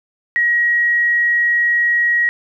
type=tone; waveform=sine; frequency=1900 Hz; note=A#6; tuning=33 cents sharp; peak=-12 dBFS; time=0.36-2.29 s; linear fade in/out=0 ms; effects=9-bit